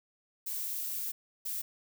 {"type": "noise bursts at uneven times", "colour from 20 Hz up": "violet", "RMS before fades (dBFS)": -36, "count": 2, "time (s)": [[0.46, 1.12], [1.45, 1.62]], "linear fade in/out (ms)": 10, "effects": []}